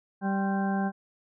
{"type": "harmonic tone with a mistuned harmonic", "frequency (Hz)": 195.6, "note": "G3", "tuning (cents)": -4, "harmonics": [1, 2, 3, 4, 5, 7, 8], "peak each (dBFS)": [-26, -38, -40, -32, -41, -48, -38], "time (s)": [0.21, 0.92], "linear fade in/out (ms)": 50, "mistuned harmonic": 5, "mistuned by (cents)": 120, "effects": []}